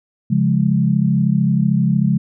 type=chord; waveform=sine; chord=Db major; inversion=none; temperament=equal; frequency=138.59 / 174.61 / 207.7 Hz; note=Db3 / F3 / Ab3; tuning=0 / 0 / 0 cents; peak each=-17 dBFS; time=0.3-2.18 s; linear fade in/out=10 ms; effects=none